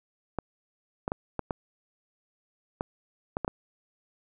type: clicks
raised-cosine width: 1 ms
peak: -15 dBFS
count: 9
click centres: 0.387 / 1.079 / 1.119 / 1.393 / 1.508 / 2.809 / 3.369 / 3.447 / 3.479 s
effects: none